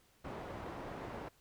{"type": "low-pass noise", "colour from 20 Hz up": "white", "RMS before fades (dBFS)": -45, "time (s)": [0.24, 1.29], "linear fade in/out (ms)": 10, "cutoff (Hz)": 850, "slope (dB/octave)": 12, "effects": ["pink hiss -69 dBFS RMS until 1.4 s"]}